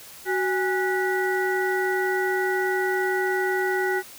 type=tone cluster; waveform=sine; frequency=373.8 / 820 / 1476 / 1942 Hz; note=F#4 / G#5 / F#6 / B6; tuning=+18 / -22 / -5 / -30 cents; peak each=-24 / -29 / -28 / -29 dBFS; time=0.25-4.03 s; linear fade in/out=50 ms; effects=white hiss -44 dBFS RMS until 4.18 s